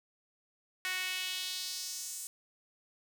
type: tone with high-pass filter sweep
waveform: sawtooth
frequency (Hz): 369.7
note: F#4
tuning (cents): -1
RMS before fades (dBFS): -38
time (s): 0.85-2.27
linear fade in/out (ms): 0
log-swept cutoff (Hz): 1900 to 8200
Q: 2.1
effects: none